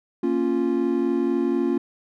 triangle chord, Bb minor, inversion none, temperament equal, 233.1 / 277.2 / 349.2 Hz, Bb3 / Db4 / F4, 0 / 0 / 0 cents, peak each -24 / -22 / -21 dBFS, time 0.23-1.78 s, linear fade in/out 5 ms, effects none

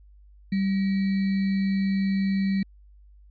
sine tone with sample-and-hold, 194.7 Hz, G3, 12 cents flat, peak -21 dBFS, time 0.52-2.63 s, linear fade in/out 5 ms, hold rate 2100 Hz, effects added 50 Hz sine -49 dBFS peak until 3.3 s + resampled to 11025 Hz

